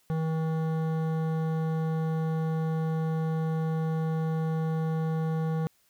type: tone with hard clipping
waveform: sine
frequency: 160 Hz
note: D#3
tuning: 49 cents sharp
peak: -28 dBFS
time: 0.1-5.67 s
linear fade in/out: 0 ms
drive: 14 dB
effects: white hiss -67 dBFS RMS until 5.89 s